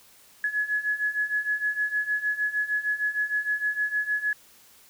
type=beating tone pair; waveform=sine; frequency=1691 / 1697.5 Hz; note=G#6 / G#6; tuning=+31 / +37 cents; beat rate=6.5 Hz; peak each=-29 / -26 dBFS; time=0.44-4.33 s; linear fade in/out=2 ms; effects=white hiss -55 dBFS RMS until 4.89 s